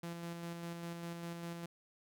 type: tone with tremolo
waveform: sawtooth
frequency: 170 Hz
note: F3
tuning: 46 cents flat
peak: -37 dBFS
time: 0.03-1.66 s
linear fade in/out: 5 ms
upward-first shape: square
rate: 5 Hz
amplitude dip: 30%
effects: none